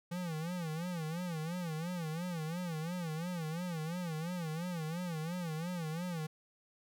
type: tone with vibrato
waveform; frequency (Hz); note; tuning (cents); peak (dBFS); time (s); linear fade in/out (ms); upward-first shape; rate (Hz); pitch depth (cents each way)
square; 167.8; E3; +31; -37; 0.11-6.27; 10; sine; 2.9; 140
effects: none